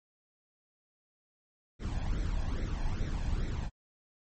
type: noise with flanger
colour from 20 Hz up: brown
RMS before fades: -32 dBFS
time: 1.79-3.7 s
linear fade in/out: 50 ms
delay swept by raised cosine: 0.51 to 1.22 ms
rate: 2.4 Hz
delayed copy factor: +0.6
effects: MP3 32 kbps